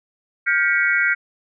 sine tone cluster, 1416 / 1576 / 1939 / 2224 Hz, F6 / G6 / B6 / C#7, +23 / +9 / -32 / +5 cents, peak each -21 dBFS, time 0.46-1.15 s, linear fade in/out 20 ms, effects none

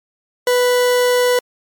40% pulse tone, 493.9 Hz, B4, in tune, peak -11 dBFS, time 0.47-1.39 s, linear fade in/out 2 ms, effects MP3 96 kbps

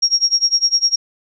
sine tone with tremolo, 5588 Hz, F8, in tune, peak -9 dBFS, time 0.02-0.96 s, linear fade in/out 10 ms, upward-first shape sine, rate 9.9 Hz, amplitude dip 95%, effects none

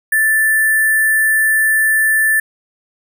sine tone with sample-and-hold, 1760 Hz, A6, in tune, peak -10 dBFS, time 0.12-2.4 s, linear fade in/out 5 ms, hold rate 11025 Hz, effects none

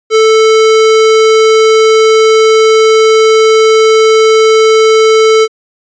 square tone, 440 Hz, A4, in tune, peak -4 dBFS, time 0.1-5.48 s, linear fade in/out 50 ms, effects resampled to 16000 Hz

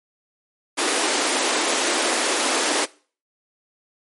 pink high-pass noise, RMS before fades -21 dBFS, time 0.77-2.86 s, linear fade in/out 20 ms, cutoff 270 Hz, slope 48 dB/octave, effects noise-tail reverb RT60 0.4 s tail -21 dB re dry + MP3 48 kbps

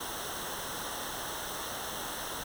pink noise with comb filter, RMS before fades -38 dBFS, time 0-2.44 s, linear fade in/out 10 ms, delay 0.42 ms, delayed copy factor -0.75, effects none

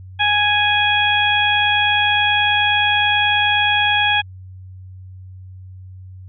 harmonic tone, 830.6 Hz, G#5, in tune, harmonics 1 / 2 / 3 / 4, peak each -19 / -19 / -19 / -19 dBFS, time 0.19-4.22 s, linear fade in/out 20 ms, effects added 93 Hz sine -34 dBFS peak until 6.28 s

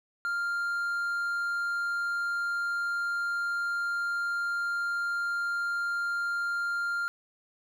triangle tone, 1396.9 Hz, F6, in tune, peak -26 dBFS, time 0.25-7.08 s, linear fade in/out 0 ms, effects none

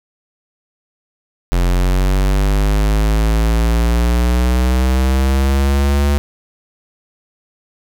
square linear sweep, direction up, 43.65 to 72 Hz, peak -12 dBFS, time 1.52-6.18 s, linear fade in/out 0 ms, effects none

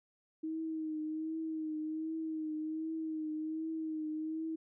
sine tone with vibrato, 315.1 Hz, D#4, 22 cents sharp, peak -35 dBFS, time 0.43-4.56 s, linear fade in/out 10 ms, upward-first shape triangle, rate 1.3 Hz, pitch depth 42 cents each way, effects none

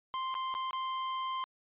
45% pulse tone with dropouts, 1046 Hz, C6, 1 cent flat, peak -33 dBFS, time 0.14-1.44 s, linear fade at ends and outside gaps 0 ms, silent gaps 0.342-0.351 / 0.541-0.55 / 0.709-0.731 s, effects resampled to 8000 Hz

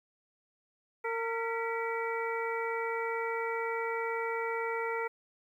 harmonic tone with a mistuned harmonic, 457.9 Hz, A#4, 31 cents flat, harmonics 1 / 2 / 3 / 4 / 5, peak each -34 / -37 / -39 / -40 / -41 dBFS, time 1.04-5.08 s, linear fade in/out 10 ms, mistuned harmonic 4, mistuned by +110 cents, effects 11-bit

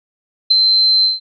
sine tone with ADSR envelope, 4099 Hz, C8, 36 cents flat, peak -5 dBFS, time 0.5-1.2 s, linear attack 12 ms, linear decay 11 ms, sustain -4 dB, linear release 160 ms, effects none

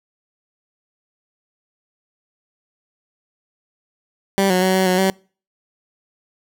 15% pulse tone with pitch steps, 195.5 / 183.1 / 187.3 / 188.5 / 183.3 / 191 Hz, G3 / F#3 / F#3 / F#3 / F#3 / G3, -4 / -18 / +21 / +32 / -16 / -45 cents, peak -8 dBFS, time 4.38-5.1 s, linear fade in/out 0 ms, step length 120 ms, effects noise-tail reverb RT60 0.4 s tail -26 dB re dry

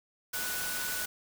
sine tone in noise, 1480 Hz, F#6, in tune, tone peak -38 dBFS, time 0.33-1.06 s, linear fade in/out 10 ms, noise white, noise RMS -35 dBFS, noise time 0.33-1.06 s, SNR -6 dB, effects none

